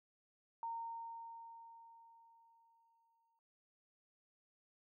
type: tone with exponential decay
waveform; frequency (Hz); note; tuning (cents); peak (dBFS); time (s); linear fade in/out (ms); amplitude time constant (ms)
sine; 920; A#5; -23; -39; 0.63-3.39; 1; 600
effects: none